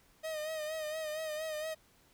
45% pulse tone with vibrato, 622.3 Hz, D#5, in tune, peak -36 dBFS, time 0.23-1.75 s, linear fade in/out 20 ms, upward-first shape sine, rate 4.3 Hz, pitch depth 48 cents each way, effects pink hiss -66 dBFS RMS until 2.13 s

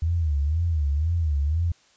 sine tone with vibrato, 77.78 Hz, D#2, in tune, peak -20 dBFS, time 0.02-1.72 s, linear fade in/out 5 ms, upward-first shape sine, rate 2 Hz, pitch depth 170 cents each way, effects white hiss -59 dBFS RMS until 1.96 s + resampled to 16000 Hz

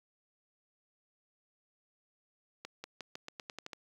accelerating click train, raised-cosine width 0.2 ms, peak -25 dBFS, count 10, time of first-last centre 2.65-3.732 s, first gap 190 ms, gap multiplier 0.88, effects high-pass 60 Hz 12 dB/octave + 9-bit

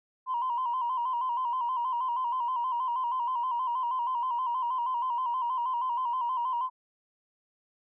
sine tone with vibrato, 987.8 Hz, B5, in tune, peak -26 dBFS, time 0.26-6.7 s, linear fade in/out 50 ms, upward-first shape square, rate 6.3 Hz, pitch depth 69 cents each way, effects tanh soft clip ceiling -22 dBFS

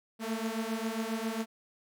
sawtooth beating tone pair, 220 / 227.4 Hz, A3 / A#3, 0 / -43 cents, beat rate 7.4 Hz, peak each -31 dBFS, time 0.19-1.46 s, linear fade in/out 50 ms, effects none

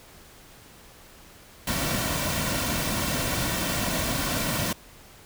pink noise with comb filter, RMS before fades -27 dBFS, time 1.67-4.73 s, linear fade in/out 5 ms, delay 2.4 ms, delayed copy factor -0.55, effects pink hiss -50 dBFS RMS until 5.25 s

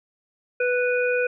harmonic tone, 493.9 Hz, B4, in tune, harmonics 1 / 3 / 5, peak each -21 / -26 / -28 dBFS, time 0.6-1.27 s, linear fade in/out 5 ms, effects none

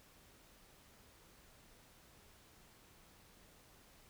silence, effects pink hiss -64 dBFS RMS until 4.09 s

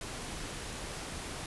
pink low-pass noise, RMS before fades -41 dBFS, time 0.01-1.46 s, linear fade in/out 2 ms, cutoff 11000 Hz, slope 96 dB/octave, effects none

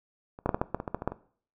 clicks, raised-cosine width 1 ms, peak -29 / -12 / -10 / -12 / -11 / -13 / -19 / -18 / -14 / -20 / -12 / -22 dBFS, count 12, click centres 0.389 / 0.46 / 0.492 / 0.545 / 0.615 / 0.746 / 0.801 / 0.878 / 0.946 / 1.021 / 1.076 / 1.12 s, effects noise-tail reverb RT60 0.5 s tail -18 dB re dry

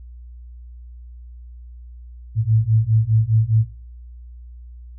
sine beating tone pair, 108.4 / 113.3 Hz, A2 / A#2, -25 / -49 cents, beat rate 4.9 Hz, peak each -17 dBFS, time 2.35-3.66 s, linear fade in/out 50 ms, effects noise-tail reverb RT60 0.4 s tail -19 dB re dry + added 60 Hz sine -36 dBFS peak until 4.98 s

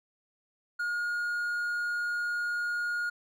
triangle tone, 1431 Hz, F6, 42 cents sharp, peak -27 dBFS, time 0.79-3.1 s, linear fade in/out 10 ms, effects none

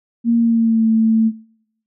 sine tone with pitch glide, 233.1 to 222.8 Hz, A#3 to A3, 0 to +22 cents, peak -11 dBFS, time 0.24-1.32 s, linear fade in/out 50 ms, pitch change -78 cents, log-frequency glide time 0.36-0.87 s, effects noise-tail reverb RT60 0.9 s tail -26 dB re dry

